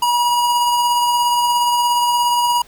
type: tone with tremolo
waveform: square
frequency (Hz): 963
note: B5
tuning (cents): -44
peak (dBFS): -13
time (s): 0.02-2.62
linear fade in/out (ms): 5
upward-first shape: triangle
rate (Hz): 17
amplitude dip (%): 30
effects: pink hiss -47 dBFS RMS until 2.67 s